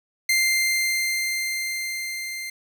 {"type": "tone with level ramp", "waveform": "sawtooth", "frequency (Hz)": 2093, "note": "C7", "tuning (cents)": 0, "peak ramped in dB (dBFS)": [-14, -27], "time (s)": [0.29, 2.5], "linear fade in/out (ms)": 5, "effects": ["9-bit"]}